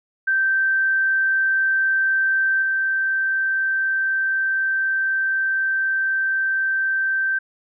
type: tone with level steps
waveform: sine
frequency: 1559 Hz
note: G6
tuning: 10 cents flat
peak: -16 / -18 dBFS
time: 0.27-7.39 s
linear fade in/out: 10 ms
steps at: 2.62 s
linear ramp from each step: 2 ms
effects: none